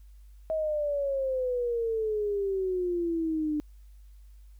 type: exponential sweep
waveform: sine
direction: down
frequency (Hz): 640 to 297.2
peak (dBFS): -26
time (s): 0.5-3.6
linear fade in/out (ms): 0
effects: added 50 Hz sine -48 dBFS peak until 4.59 s + white hiss -71 dBFS RMS until 4.59 s